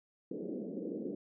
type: band-pass noise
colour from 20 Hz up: pink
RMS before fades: -40 dBFS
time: 0.31-1.15 s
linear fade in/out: 5 ms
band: 190 to 500 Hz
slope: 48 dB/octave
effects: none

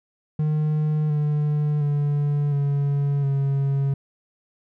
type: tone with pitch steps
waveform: triangle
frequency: 152.7 / 148.95 / 145.3 / 141.74 / 138.26 Hz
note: D#3 / D3 / D3 / C#3 / C#3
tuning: -32 / +25 / -18 / +39 / -4 cents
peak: -17 dBFS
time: 0.39-3.94 s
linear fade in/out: 5 ms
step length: 710 ms
effects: none

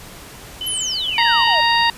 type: tone with pitch glide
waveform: sine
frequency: 3029 to 2996 Hz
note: F#7 to F#7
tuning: +40 to +21 cents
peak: -23 dBFS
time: 0.61-1.55 s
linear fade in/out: 2 ms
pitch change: -19 cents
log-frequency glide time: 0.95-1 s
type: exponential sweep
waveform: sine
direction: down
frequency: 11840 to 572 Hz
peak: -22 dBFS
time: 0.66-1.61 s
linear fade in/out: 10 ms
type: harmonic tone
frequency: 932.3 Hz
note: A#5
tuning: in tune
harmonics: 1 / 2 / 3 / 4 / 5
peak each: -16 / -19 / -21 / -22 / -23 dBFS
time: 1.18-1.9 s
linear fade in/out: 2 ms
effects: pink hiss -38 dBFS RMS until 1.97 s + resampled to 32000 Hz

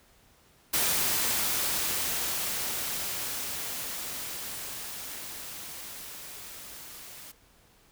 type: noise with level ramp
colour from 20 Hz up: white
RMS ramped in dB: -26 to -46 dBFS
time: 0.73-7.32 s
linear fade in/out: 10 ms
effects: pink hiss -61 dBFS RMS until 7.91 s

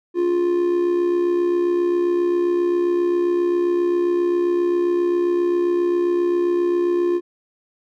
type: tone with amplitude modulation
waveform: triangle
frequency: 350.6 Hz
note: F4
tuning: 7 cents sharp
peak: -12 dBFS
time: 0.14-7.21 s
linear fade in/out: 50 ms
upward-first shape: sine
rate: 67.5 Hz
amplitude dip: 50%
effects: none

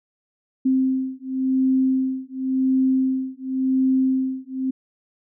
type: beating tone pair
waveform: sine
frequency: 261.6 / 262.52 Hz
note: C4 / C4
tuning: 0 / +6 cents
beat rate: 0.92 Hz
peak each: -21 dBFS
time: 0.65-4.71 s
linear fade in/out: 10 ms
effects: none

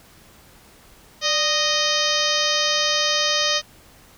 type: harmonic tone with a mistuned harmonic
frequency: 620 Hz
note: D#5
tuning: 6 cents flat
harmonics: 1 / 2 / 3 / 4 / 5 / 6 / 7 / 8 / 9 / 10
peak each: -27 / -28 / -27 / -30 / -25 / -26 / -29 / -26 / -29 / -29 dBFS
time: 1.21-3.62 s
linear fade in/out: 50 ms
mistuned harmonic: 1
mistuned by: -83 cents
effects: pink hiss -50 dBFS RMS until 4.17 s

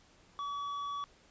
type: tone with hard clipping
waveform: sine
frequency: 1139 Hz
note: C#6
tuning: 47 cents sharp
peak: -37 dBFS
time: 0.39-1.04 s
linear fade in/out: 0 ms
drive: 6 dB
effects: pink hiss -63 dBFS RMS until 1.3 s + resampled to 16000 Hz

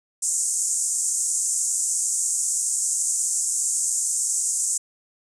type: band-pass noise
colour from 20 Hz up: pink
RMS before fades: -24 dBFS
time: 0.22-4.78 s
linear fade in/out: 10 ms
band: 6800 to 8900 Hz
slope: 48 dB/octave
effects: none

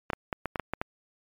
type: clicks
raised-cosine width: 0.5 ms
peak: -14 dBFS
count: 8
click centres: 0.102 / 0.133 / 0.328 / 0.457 / 0.558 / 0.597 / 0.736 / 0.815 s
effects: MP3 96 kbps

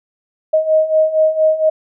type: beating tone pair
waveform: sine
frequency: 625 / 629.3 Hz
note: D#5 / D#5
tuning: +8 / +19 cents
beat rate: 4.3 Hz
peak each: -16 / -12 dBFS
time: 0.53-1.7 s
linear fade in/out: 10 ms
effects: none

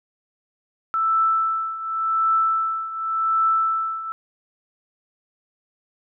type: tone with tremolo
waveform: sine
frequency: 1322 Hz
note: E6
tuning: 5 cents sharp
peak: -15 dBFS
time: 0.94-4.12 s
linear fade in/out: 0 ms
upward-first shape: triangle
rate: 0.89 Hz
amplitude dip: 80%
effects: none

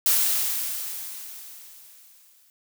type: noise with exponential decay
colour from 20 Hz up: blue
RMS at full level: -19 dBFS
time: 0.06-2.5 s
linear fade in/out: 1 ms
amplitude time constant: 530 ms
effects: none

